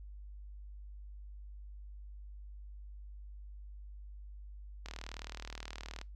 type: click train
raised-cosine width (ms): 0.2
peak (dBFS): -26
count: 46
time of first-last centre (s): 4.86-6.014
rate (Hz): 39
effects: noise-tail reverb RT60 0.2 s tail -24 dB re dry + added 50 Hz sine -46 dBFS peak until 6.15 s